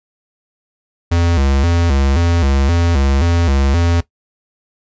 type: tone with vibrato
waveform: square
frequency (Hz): 76.4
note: D#2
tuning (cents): -31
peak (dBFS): -12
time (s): 1.11-4.01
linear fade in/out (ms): 10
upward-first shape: square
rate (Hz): 1.9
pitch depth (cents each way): 190
effects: noise-tail reverb RT60 0.1 s tail -17 dB re dry + resampled to 16000 Hz